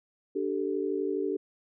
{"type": "chord", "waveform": "sine", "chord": "D suspended fourth", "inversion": "none", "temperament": "equal with one note detuned", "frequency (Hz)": [293.7, 387.5, 440], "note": ["D4", "G4", "A4"], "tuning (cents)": [0, -20, 0], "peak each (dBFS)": [-33, -30, -33], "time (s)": [0.35, 1.37], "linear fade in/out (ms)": 10, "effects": []}